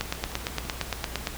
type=two click trains; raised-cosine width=0.2 ms; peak=-24 / -9 dBFS; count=5 / 12; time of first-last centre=0.15-0.819 / 0.01-1.271 s; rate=5.98 / 8.72 Hz; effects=added 60 Hz sine -39 dBFS peak until 1.37 s + pink hiss -39 dBFS RMS until 1.37 s